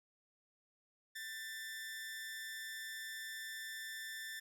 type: tone with amplitude modulation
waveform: sawtooth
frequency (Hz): 1775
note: A6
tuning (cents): +15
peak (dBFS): -38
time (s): 1.15-4.4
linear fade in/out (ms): 10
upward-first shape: sine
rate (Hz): 220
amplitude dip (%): 50
effects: 13-bit